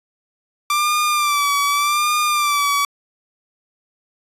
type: tone with vibrato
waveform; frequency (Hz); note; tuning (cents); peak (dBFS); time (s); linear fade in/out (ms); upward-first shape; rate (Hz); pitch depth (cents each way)
sawtooth; 1174.7; D6; 0; -12; 0.7-2.85; 2; sine; 0.85; 54
effects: resampled to 32000 Hz